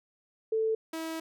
sine / sawtooth tone pair in turn, 442.3 / 323.5 Hz, A4 / E4, +9 / -32 cents, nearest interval perfect fourth, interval 541 cents, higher first, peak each -25 / -30 dBFS, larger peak first, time 0.52-0.75 / 0.93-1.2 s, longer second, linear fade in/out 5 ms, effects none

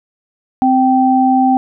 sine tone pair together, 259.6 / 778 Hz, C4 / G5, -13 / -13 cents, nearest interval octave + perfect fifth, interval 1900 cents, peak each -11 dBFS, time 0.62-1.57 s, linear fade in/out 0 ms, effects none

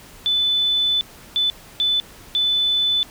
sine tone bursts at uneven times, 3500 Hz, A7, 10 cents flat, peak -16 dBFS, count 4, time 0.26-1.01 / 1.36-1.5 / 1.8-2 / 2.35-3.03 s, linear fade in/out 0 ms, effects pink hiss -44 dBFS RMS until 3.1 s

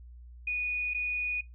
sine tone with dropouts, 2468 Hz, D#7, 15 cents flat, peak -28 dBFS, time 0.47-1.41 s, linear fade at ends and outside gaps 5 ms, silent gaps 0.937-0.945 s, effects noise-tail reverb RT60 0.2 s tail -23 dB re dry + added 60 Hz sine -46 dBFS peak until 1.54 s

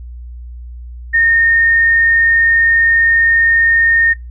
sine tone, 1835 Hz, A#6, 28 cents flat, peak -8 dBFS, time 1.13-4.14 s, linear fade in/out 20 ms, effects noise-tail reverb RT60 0.2 s tail -20 dB re dry + added 60 Hz sine -27 dBFS peak until 4.3 s

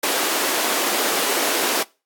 pink high-pass noise, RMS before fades -21 dBFS, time 0.03-1.83 s, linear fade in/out 5 ms, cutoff 310 Hz, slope 24 dB/octave, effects noise-tail reverb RT60 0.3 s tail -23 dB re dry + AAC 64 kbps

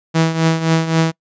sawtooth tone with tremolo, 162.5 Hz, E3, 24 cents flat, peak -6 dBFS, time 0.14-1.12 s, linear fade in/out 20 ms, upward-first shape triangle, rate 3.8 Hz, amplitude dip 75%, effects noise-tail reverb RT60 0.1 s tail -26 dB re dry + resampled to 16000 Hz

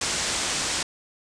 white low-pass noise, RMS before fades -27 dBFS, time 0.01-0.83 s, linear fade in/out 5 ms, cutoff 8500 Hz, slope 48 dB/octave, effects none

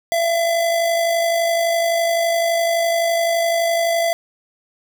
square tone with amplitude modulation, 673 Hz, E5, 36 cents sharp, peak -15 dBFS, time 0.12-4.13 s, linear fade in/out 0 ms, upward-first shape sine, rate 51.8 Hz, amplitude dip 35%, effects none

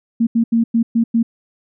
sine tone bursts at uneven times, 230 Hz, A#3, 23 cents flat, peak -11 dBFS, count 6, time 0.2-0.27 / 0.35-0.44 / 0.52-0.64 / 0.74-0.83 / 0.95-1.04 / 1.14-1.23 s, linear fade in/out 10 ms, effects none

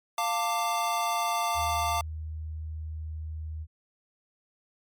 square chord, D minor, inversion first, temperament equal with one note detuned, 698.5 / 896.4 / 1174.7 Hz, F5 / A5 / D6, 0 / +32 / 0 cents, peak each -31 dBFS, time 0.18-2.01 s, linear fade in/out 2 ms
sine tone, 78.4 Hz, D#2, 14 cents sharp, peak -33 dBFS, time 1.54-3.67 s, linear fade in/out 50 ms
effects MP3 96 kbps

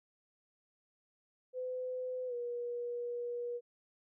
sine tone with pitch glide, 507 to 481 Hz, B4 to B4, +45 to -46 cents, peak -36 dBFS, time 1.53-3.61 s, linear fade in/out 50 ms, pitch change -91 cents, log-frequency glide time 2.27-2.34 s, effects none

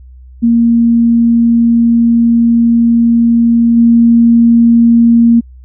sine tone with level steps, 233.1 Hz, A#3, in tune, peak -5 / -3 dBFS, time 0.42-5.41 s, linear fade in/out 20 ms, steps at 3.76 s, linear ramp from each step 20 ms, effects added 63 Hz sine -32 dBFS peak until 5.64 s

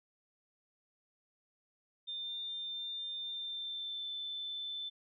sine tone with pitch glide, 3599 to 3529 Hz, A7 to A7, +38 to +4 cents, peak -38 dBFS, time 2.07-4.9 s, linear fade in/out 20 ms, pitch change -34 cents, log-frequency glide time 3.27-4.12 s, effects none

